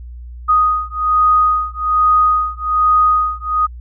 sine beating tone pair, 1244.5 / 1245.7 Hz, D#6 / D#6, 0 / +2 cents, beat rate 1.2 Hz, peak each -14 dBFS, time 0.48-3.67 s, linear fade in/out 20 ms, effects added 60 Hz sine -29 dBFS peak until 3.8 s

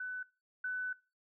sine tone pair in turn, 1500 / 1500 Hz, F#6 / F#6, +23 / +23 cents, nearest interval unison, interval 0 cents, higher neither, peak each -37 / -34 dBFS, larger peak second, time 0-0.23 / 0.64-0.93 s, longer second, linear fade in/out 5 ms, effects noise-tail reverb RT60 0.3 s tail -22 dB re dry

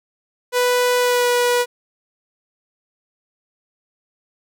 sawtooth tone with pitch glide, 493.9 to 487.4 Hz, B4 to B4, 0 to -23 cents, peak -11 dBFS, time 0.52-1.66 s, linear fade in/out 50 ms, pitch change -23 cents, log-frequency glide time 0.99-1.28 s, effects none

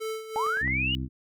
square tone with tremolo, 440 Hz, A4, in tune, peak -30 dBFS, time 0-0.63 s, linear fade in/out 20 ms, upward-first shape sine, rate 2.9 Hz, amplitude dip 70%
click train, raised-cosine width 0.5 ms, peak -28 dBFS, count 4, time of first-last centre 0.36-0.677 s, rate 9.46 Hz
sine linear sweep, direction up, 824 to 2960 Hz, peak -25 dBFS, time 0.36-0.95 s, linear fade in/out 0 ms
harmonic tone, 64.9 Hz, C2, 13 cents flat, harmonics 1 / 2 / 3 / 4 / 5, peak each -33 / -33 / -39 / -36 / -41 dBFS, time 0.6-1.09 s, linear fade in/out 50 ms
effects none

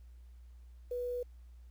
sine tone with quantisation, 490.5 Hz, B4, 12 cents flat, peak -34 dBFS, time 0.91-1.23 s, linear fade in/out 5 ms, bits 10, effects added 60 Hz sine -51 dBFS peak until 1.7 s + pink hiss -75 dBFS RMS until 1.7 s

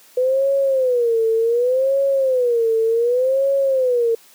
sine tone with vibrato, 497 Hz, B4, 11 cents sharp, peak -14 dBFS, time 0.17-4.15 s, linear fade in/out 5 ms, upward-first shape sine, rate 0.67 Hz, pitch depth 180 cents each way, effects white hiss -49 dBFS RMS until 4.34 s + high-pass 200 Hz 12 dB/octave

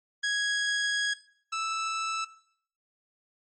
sawtooth tone pair in turn, 1659 / 1316.7 Hz, G#6 / E6, -2 / -2 cents, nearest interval major third, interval 400 cents, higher first, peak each -22 / -25 dBFS, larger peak first, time 0.23-1.14 / 1.52-2.25 s, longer first, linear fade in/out 10 ms, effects noise-tail reverb RT60 0.6 s tail -17 dB re dry + MP3 32 kbps

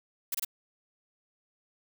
blue noise bursts, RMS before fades -31 dBFS, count 3, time 0.32-0.448 s, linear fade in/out 5 ms, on 26 ms, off 25 ms, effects none

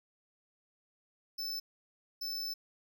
square tone bursts at uneven times, 5274 Hz, E8, in tune, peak -36 dBFS, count 2, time 1.38-1.6 / 2.21-2.54 s, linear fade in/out 10 ms, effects none

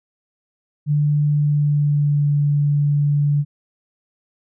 sine tone with pitch glide, 147.6 to 145.23 Hz, D3 to D3, +9 to -19 cents, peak -14 dBFS, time 0.86-3.45 s, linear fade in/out 50 ms, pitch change -28 cents, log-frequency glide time 1.29-2.3 s, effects none

